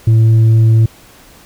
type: tone with tanh clipping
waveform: sine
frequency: 112 Hz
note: A2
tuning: 31 cents sharp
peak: -6 dBFS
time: 0.07-0.86 s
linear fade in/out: 5 ms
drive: 3 dB
effects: pink hiss -42 dBFS RMS until 1.45 s